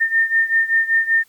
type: beating tone pair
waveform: sine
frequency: 1812 / 1817.2 Hz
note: A#6 / A#6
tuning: -50 / -45 cents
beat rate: 5.2 Hz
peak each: -16 / -19 dBFS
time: 0-1.24 s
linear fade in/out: 20 ms
effects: white hiss -56 dBFS RMS until 1.28 s